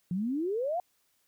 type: exponential sweep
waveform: sine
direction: up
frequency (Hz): 169.8 to 740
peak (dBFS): -28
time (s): 0.11-0.8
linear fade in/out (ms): 2
effects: white hiss -72 dBFS RMS until 1.27 s